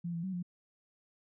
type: tone with pitch steps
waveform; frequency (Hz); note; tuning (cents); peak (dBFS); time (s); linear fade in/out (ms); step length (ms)
sine; 172 / 167.9 / 189 / 177.1; F3 / E3 / F#3 / F3; -26 / +32 / +37 / +24; -34; 0.04-0.428; 10; 97
effects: none